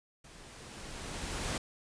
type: noise with level ramp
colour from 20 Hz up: pink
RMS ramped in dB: -54 to -34 dBFS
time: 0.24-1.58 s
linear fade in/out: 5 ms
effects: resampled to 22050 Hz